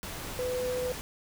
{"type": "tone in noise", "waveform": "sine", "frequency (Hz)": 501, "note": "B4", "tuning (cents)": 25, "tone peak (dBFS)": -29, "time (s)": [0.39, 0.92], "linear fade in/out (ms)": 0, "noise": "pink", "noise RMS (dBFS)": -39, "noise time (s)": [0.03, 1.01], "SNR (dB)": 7, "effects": []}